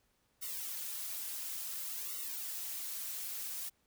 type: noise with flanger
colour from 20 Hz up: blue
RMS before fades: -41 dBFS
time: 0.41-3.7 s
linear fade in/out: 20 ms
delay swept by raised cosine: 1.2 to 5.4 ms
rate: 0.57 Hz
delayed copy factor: -0.9
effects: pink hiss -75 dBFS RMS until 3.86 s